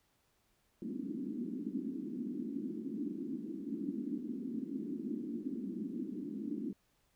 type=band-pass noise; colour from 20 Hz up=pink; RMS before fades=-40 dBFS; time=0.82-6.73 s; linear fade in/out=2 ms; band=210 to 320 Hz; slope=48 dB/octave; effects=pink hiss -75 dBFS RMS until 7.15 s